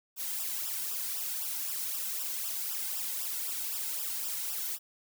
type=noise with flanger; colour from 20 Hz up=blue; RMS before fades=-35 dBFS; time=0.16-4.79 s; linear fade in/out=50 ms; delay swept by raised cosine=0.46 to 1.76 ms; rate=3.9 Hz; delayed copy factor=-0.95; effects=none